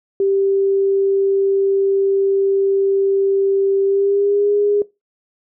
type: tone with pitch glide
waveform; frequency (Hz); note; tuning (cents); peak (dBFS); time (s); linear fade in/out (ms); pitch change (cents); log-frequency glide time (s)
sine; 392 to 410.5; G4 to G#4; 0 to -20; -13; 0.2-4.82; 2; +80; 3.84-4.52
effects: noise-tail reverb RT60 0.2 s tail -19 dB re dry